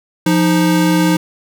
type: tone pair together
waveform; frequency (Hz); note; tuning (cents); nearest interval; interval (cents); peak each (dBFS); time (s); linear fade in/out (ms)
square; 174.61 / 311.1; F3 / D#4; 0 / 0; minor seventh; 1000; -14; 0.26-1.17; 5
effects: none